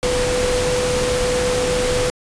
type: tone in noise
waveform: sine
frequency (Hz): 497.9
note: B4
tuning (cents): +14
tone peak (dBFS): -18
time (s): 0.03-2.1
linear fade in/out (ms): 0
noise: pink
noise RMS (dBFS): -22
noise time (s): 0.03-2.1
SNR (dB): +1
effects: resampled to 22050 Hz